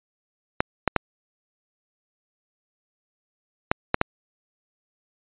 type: clicks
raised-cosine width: 0.5 ms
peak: -3 dBFS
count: 6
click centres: 0.605 / 0.877 / 0.963 / 3.715 / 3.944 / 4.014 s
effects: resampled to 8000 Hz